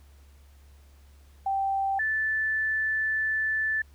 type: tone pair in turn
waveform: sine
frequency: 781 / 1753.3 Hz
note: G5 / A6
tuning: -7 / -7 cents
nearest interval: octave + major second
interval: 1400 cents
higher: second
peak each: -24 dBFS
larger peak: neither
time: 1.46-1.99 / 1.99-3.82 s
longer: second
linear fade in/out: 5 ms
effects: added 70 Hz sine -51 dBFS peak until 3.94 s + pink hiss -63 dBFS RMS until 3.94 s